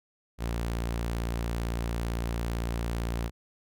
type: tone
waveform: sawtooth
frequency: 57.8 Hz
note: A#1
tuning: 14 cents flat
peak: -25 dBFS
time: 0.38-3.31 s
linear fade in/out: 50 ms
effects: none